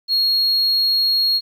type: tone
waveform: sine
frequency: 4293 Hz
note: C8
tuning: 44 cents sharp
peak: -12 dBFS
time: 0.08-1.41 s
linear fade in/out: 50 ms
effects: tanh soft clip ceiling -13 dBFS + 9-bit